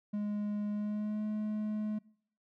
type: tone with pitch glide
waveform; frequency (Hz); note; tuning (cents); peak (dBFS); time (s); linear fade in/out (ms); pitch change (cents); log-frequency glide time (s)
triangle; 207.7 to 212.9; G#3 to G#3; 0 to +43; -30; 0.13-1.99; 10; +43; 0.71-1.24
effects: noise-tail reverb RT60 0.6 s tail -23 dB re dry